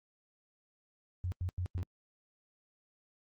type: tone bursts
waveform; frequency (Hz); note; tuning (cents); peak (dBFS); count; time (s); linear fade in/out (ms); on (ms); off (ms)
sine; 90.2; F#2; -44; -32; 4; 1.24-1.83; 0; 80; 90
effects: Opus 32 kbps